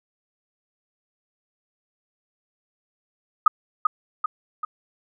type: tone with echo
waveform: sine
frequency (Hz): 1247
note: D#6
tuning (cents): +3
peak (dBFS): -9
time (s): 3.46-3.48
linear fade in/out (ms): 5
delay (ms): 390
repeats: 3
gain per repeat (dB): -5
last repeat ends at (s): 4.65
effects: none